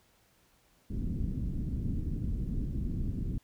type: low-pass noise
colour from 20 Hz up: pink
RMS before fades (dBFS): -33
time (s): 0.9-3.38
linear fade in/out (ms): 5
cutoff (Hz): 260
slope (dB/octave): 24
effects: pink hiss -67 dBFS RMS until 3.43 s